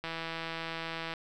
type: click train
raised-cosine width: 0.3 ms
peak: -21 dBFS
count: 181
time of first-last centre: 0.04-1.138 s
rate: 164 Hz
effects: none